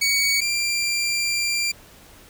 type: tone pair in turn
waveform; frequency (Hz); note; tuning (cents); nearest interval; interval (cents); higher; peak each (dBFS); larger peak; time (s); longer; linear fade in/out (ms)
20% pulse; 2246 / 2374; C#7 / D7; +22 / +18; minor second; 96; second; -13 / -16; first; 0.01-0.41 / 0.41-1.72; second; 10
effects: pink hiss -48 dBFS RMS until 2.29 s